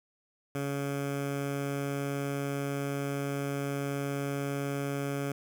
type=tone with notch filter; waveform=15% pulse; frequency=140.4 Hz; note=C#3; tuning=22 cents sharp; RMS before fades=-33 dBFS; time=0.55-5.32 s; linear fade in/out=2 ms; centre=4100 Hz; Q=1.7; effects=none